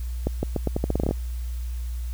accelerating click train, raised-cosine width 2 ms, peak -10 dBFS, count 13, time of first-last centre 0.27-1.111 s, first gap 160 ms, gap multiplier 0.83, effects added 60 Hz sine -27 dBFS peak until 2.13 s + white hiss -50 dBFS RMS until 2.13 s

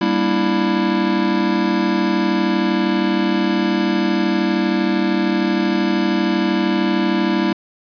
square chord, E half-diminished seventh, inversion first, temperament just, 197.78 / 237.3 / 296.7 / 329.6 Hz, G3 / Bb3 / D4 / E4, +16 / +31 / +18 / 0 cents, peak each -21 / -23 / -24 / -20 dBFS, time 0.01-7.53 s, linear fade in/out 5 ms, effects resampled to 11025 Hz + 7-bit

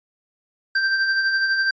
square tone with tremolo, 1568 Hz, G6, in tune, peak -17 dBFS, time 0.75-1.71 s, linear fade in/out 5 ms, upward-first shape sine, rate 12 Hz, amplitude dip 40%, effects resampled to 16000 Hz

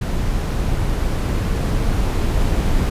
brown noise with level ramp, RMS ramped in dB -20 to -17 dBFS, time 0.01-2.9 s, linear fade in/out 10 ms, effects resampled to 32000 Hz

